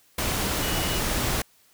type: tone in noise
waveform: sine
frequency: 2930 Hz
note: F#7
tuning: 18 cents flat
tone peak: -34 dBFS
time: 0.62-0.99 s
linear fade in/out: 5 ms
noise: pink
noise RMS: -26 dBFS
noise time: 0.18-1.42 s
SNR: -11 dB
effects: white hiss -60 dBFS RMS until 1.73 s